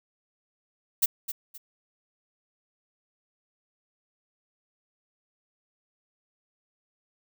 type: noise with echo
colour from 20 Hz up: violet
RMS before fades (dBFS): -21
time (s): 1.02-1.06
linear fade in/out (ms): 10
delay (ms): 260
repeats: 2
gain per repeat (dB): -11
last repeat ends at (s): 1.58
effects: none